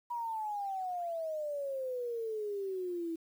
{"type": "exponential sweep", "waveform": "sine", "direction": "down", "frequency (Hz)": [968, 324.8], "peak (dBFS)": -34, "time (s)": [0.1, 3.16], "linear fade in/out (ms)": 10, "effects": ["10-bit"]}